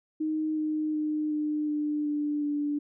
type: tone with pitch steps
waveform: sine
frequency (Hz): 311.1 / 307.9 / 304.7 / 301.5 / 298.4 / 295.3 / 292.3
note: D#4 / D#4 / D#4 / D4 / D4 / D4 / D4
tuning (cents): 0 / -18 / -36 / +46 / +28 / +10 / -8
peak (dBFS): -26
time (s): 0.2-2.79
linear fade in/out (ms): 10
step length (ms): 370
effects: none